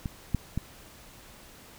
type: clicks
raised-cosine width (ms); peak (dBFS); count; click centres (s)
5; -19 / -12 / -16; 3; 0.058 / 0.347 / 0.576
effects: pink hiss -51 dBFS RMS until 1.78 s